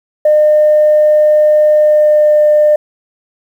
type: tone with pitch glide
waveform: sine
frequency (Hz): 606 to 601.5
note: D#5 to D5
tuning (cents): -46 to +41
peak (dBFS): -4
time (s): 0.25-2.76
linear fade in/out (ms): 5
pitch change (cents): -13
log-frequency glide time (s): 1.74-2.41
effects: tanh soft clip ceiling -1 dBFS + 7-bit